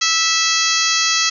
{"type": "harmonic tone with a mistuned harmonic", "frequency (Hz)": 655, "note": "E5", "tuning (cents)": -11, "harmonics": [2, 3, 4, 5, 6, 7, 8, 9, 10], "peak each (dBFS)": [-23, -23, -23, -23, -23, -23, -23, -23, -23], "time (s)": [0.01, 1.3], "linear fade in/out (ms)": 10, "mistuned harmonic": 6, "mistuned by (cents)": 53, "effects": []}